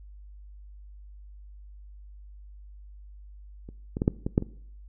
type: clicks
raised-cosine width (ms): 3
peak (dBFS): -29 / -18 / -12 / -7 / -15 / -7 / -20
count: 7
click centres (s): 3.689 / 3.969 / 4.019 / 4.079 / 4.265 / 4.379 / 4.424
effects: noise-tail reverb RT60 0.6 s tail -20 dB re dry + added 50 Hz sine -44 dBFS peak until 4.88 s